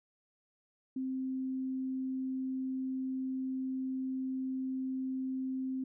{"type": "tone", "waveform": "sine", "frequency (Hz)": 261.6, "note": "C4", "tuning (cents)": 0, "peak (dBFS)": -33, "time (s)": [0.96, 5.84], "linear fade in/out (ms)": 5, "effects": []}